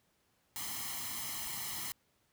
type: noise with comb filter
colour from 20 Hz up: white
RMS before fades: -40 dBFS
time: 0.56-1.92 s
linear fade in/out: 0 ms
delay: 0.97 ms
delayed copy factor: +0.8
effects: pink hiss -74 dBFS RMS until 2.32 s + high-pass 60 Hz 12 dB/octave

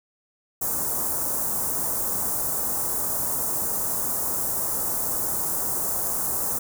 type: band-stop noise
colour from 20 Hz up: white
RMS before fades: -26 dBFS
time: 0.61-6.59 s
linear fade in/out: 10 ms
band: 1200 to 7300 Hz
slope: 24 dB/octave
effects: none

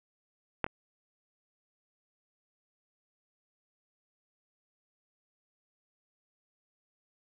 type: clicks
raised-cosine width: 0.5 ms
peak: -12 / -24 dBFS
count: 2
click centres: 0.643 / 0.665 s
effects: resampled to 8000 Hz + 8-bit

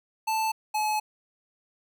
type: tone pair in turn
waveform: square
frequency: 880 / 854.5 Hz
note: A5 / G#5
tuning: 0 / +49 cents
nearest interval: minor second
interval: 51 cents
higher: first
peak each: -25 dBFS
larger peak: neither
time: 0.27-0.52 / 0.74-1 s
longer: second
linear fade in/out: 10 ms
effects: none

